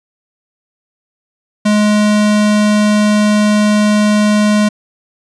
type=tone; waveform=square; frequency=210 Hz; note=G#3; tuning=19 cents sharp; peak=-9 dBFS; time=1.65-4.69 s; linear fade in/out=10 ms; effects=resampled to 22050 Hz